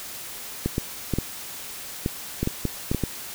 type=clicks; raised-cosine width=3 ms; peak=-10 dBFS; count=11; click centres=0.66 / 0.781 / 1.137 / 1.186 / 2.061 / 2.43 / 2.474 / 2.653 / 2.915 / 2.947 / 3.037 s; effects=white hiss -37 dBFS RMS until 3.34 s